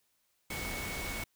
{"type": "tone in noise", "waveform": "sine", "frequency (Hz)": 2217, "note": "C#7", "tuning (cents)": 0, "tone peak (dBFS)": -41, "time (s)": [0.5, 1.24], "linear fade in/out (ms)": 5, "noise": "pink", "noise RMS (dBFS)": -39, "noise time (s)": [0.5, 1.24], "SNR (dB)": -5, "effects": ["white hiss -75 dBFS RMS until 1.35 s"]}